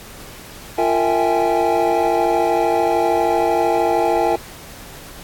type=tone cluster; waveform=triangle; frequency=345.8 / 457.7 / 656 / 786 / 839 Hz; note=F4 / A#4 / E5 / G5 / G#5; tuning=-17 / -32 / -9 / +4 / +17 cents; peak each=-19 dBFS; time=0.78-4.36 s; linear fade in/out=5 ms; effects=pink hiss -38 dBFS RMS until 5.23 s + AAC 64 kbps